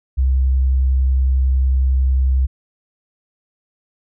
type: tone with vibrato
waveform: sine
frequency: 65.41 Hz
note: C2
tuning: in tune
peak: -12 dBFS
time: 0.17-2.47 s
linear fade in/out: 20 ms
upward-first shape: triangle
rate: 11 Hz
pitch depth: 12 cents each way
effects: none